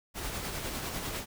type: noise with tremolo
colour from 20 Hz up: pink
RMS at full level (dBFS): -35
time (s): 0.14-1.26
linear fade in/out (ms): 50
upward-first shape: sine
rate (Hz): 10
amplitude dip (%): 35
effects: none